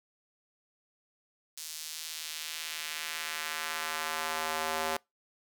square tone with high-pass filter sweep, 79.1 Hz, D#2, 29 cents sharp, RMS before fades -36 dBFS, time 1.57-4.97 s, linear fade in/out 5 ms, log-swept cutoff 5500 to 620 Hz, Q 1, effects noise-tail reverb RT60 0.2 s tail -26 dB re dry

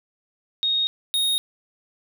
sine / square tone pair in turn, 3729 / 3729 Hz, A#7 / A#7, 0 / 0 cents, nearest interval unison, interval 0 cents, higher neither, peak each -19 / -20 dBFS, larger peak first, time 0.63-0.87 / 1.14-1.38 s, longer neither, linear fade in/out 0 ms, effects none

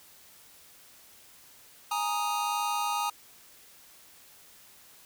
square chord, Ab suspended second, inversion none, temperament equal, 830.6 / 932.3 / 1244.5 Hz, Ab5 / Bb5 / Eb6, 0 / 0 / 0 cents, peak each -33 dBFS, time 1.91-3.1 s, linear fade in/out 5 ms, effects white hiss -55 dBFS RMS until 5.05 s

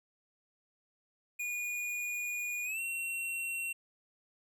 square tone with pitch glide, 2444 to 2727 Hz, D#7 to F7, -32 to -42 cents, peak -35 dBFS, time 1.39-3.73 s, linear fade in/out 10 ms, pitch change +190 cents, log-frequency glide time 2.64-2.8 s, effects none

